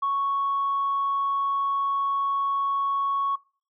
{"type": "tone", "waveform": "sine", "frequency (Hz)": 1108.7, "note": "C#6", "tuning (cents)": 0, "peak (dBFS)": -21, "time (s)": [0.02, 3.36], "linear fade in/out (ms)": 10, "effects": ["noise-tail reverb RT60 0.4 s tail -23 dB re dry", "tanh soft clip ceiling -18 dBFS"]}